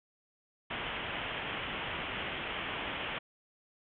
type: low-pass noise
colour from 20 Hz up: white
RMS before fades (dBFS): -38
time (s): 0.7-3.19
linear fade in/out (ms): 10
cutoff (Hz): 3300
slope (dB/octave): 96
effects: none